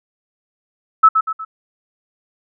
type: tone with echo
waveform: sine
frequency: 1303 Hz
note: E6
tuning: 20 cents flat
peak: -4 dBFS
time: 1.03-1.09 s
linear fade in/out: 10 ms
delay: 120 ms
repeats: 3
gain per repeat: -7 dB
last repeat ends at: 1.45 s
effects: none